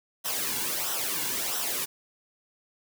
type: noise with flanger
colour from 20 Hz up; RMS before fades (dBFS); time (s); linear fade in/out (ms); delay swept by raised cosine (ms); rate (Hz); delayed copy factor
white; -30; 0.24-1.86; 20; 0.43 to 1.63; 1.5; -0.65
effects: none